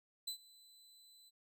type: tone with ADSR envelope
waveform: sawtooth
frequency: 4013 Hz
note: B7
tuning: 27 cents sharp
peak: -35 dBFS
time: 0.27-1.31 s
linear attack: 9 ms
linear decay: 93 ms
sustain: -23 dB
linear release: 31 ms
effects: none

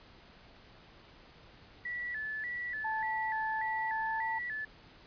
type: tone with vibrato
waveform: sine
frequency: 1838 Hz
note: A#6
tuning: 25 cents flat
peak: -35 dBFS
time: 1.85-4.65 s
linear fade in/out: 5 ms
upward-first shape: square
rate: 1.7 Hz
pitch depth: 100 cents each way
type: tone with pitch glide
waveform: sine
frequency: 879 to 893.3 Hz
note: A5 to A5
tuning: -2 to +26 cents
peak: -33 dBFS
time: 2.84-4.39 s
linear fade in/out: 10 ms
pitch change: +28 cents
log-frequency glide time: 3.66-4.24 s
effects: pink hiss -57 dBFS RMS until 5.06 s + resampled to 11025 Hz

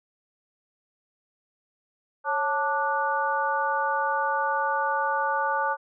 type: harmonic tone with a mistuned harmonic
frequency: 293.7 Hz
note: D4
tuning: in tune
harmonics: 2 / 3 / 4 / 5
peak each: -31 / -26 / -29 / -29 dBFS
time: 2.24-5.77 s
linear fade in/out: 50 ms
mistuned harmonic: 2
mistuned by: -110 cents
effects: none

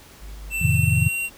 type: tone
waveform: triangle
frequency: 50.6 Hz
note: G#1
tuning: 44 cents flat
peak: -32 dBFS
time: 0.21-0.66 s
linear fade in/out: 20 ms
type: tone with pitch glide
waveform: square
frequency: 2675 to 2749 Hz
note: E7 to F7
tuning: +25 to -28 cents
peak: -24 dBFS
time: 0.5-1.3 s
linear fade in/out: 50 ms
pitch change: +47 cents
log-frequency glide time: 0.61-1.17 s
type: chord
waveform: sine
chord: F dominant seventh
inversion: none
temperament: just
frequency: 87.31 / 109.13 / 130.96 / 157.15 Hz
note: F2 / A2 / C3 / Eb3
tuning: 0 / -14 / +2 / +18 cents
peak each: -22 dBFS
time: 0.61-1.09 s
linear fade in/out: 10 ms
effects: pink hiss -47 dBFS RMS until 1.37 s

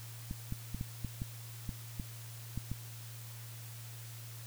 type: clicks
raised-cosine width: 5 ms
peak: -25 dBFS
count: 10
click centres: 0.311 / 0.524 / 0.746 / 0.811 / 1.047 / 1.219 / 1.692 / 1.998 / 2.576 / 2.716 s
effects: added 115 Hz sine -46 dBFS peak until 4.46 s + white hiss -52 dBFS RMS until 4.46 s

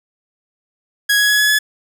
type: tone with pitch steps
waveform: sawtooth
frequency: 1661.2 / 1672.8 / 1684.4 / 1696.1 / 1707.9 Hz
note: G#6 / G#6 / G#6 / G#6 / G#6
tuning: 0 / +12 / +24 / +36 / +48 cents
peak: -8 dBFS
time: 1.09-1.59 s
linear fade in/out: 10 ms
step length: 100 ms
effects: none

